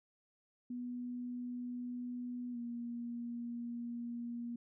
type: tone with pitch glide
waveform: sine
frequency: 245.4 to 237.3 Hz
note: B3 to A#3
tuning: -11 to +31 cents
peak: -39 dBFS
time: 0.7-4.56 s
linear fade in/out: 5 ms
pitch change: -58 cents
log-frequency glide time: 2.52-2.57 s
effects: none